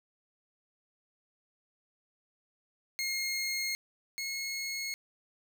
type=tone pair in turn; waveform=20% pulse; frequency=2144 / 2171 Hz; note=C7 / C#7; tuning=+42 / -37 cents; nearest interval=unison; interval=21 cents; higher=second; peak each=-26 / -29 dBFS; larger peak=first; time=2.99-3.75 / 4.18-4.94 s; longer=neither; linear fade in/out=0 ms; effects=none